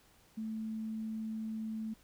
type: tone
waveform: sine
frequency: 220 Hz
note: A3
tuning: in tune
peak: -36 dBFS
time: 0.37-1.94 s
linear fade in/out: 10 ms
effects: pink hiss -65 dBFS RMS until 2.03 s